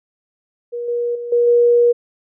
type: tone with level steps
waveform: sine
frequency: 477.8 Hz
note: A#4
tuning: 43 cents sharp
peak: -22 / -17 / -24 / -11 / -9 dBFS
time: 0.72-1.93 s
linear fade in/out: 20 ms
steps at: 0.88 / 1.15 / 1.32 / 1.47 s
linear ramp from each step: 5 ms
effects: none